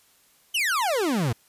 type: exponential sweep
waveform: 40% pulse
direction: down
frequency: 3136 to 106 Hz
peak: -21 dBFS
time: 0.54-1.33 s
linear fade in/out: 10 ms
effects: white hiss -60 dBFS RMS until 1.48 s + resampled to 32000 Hz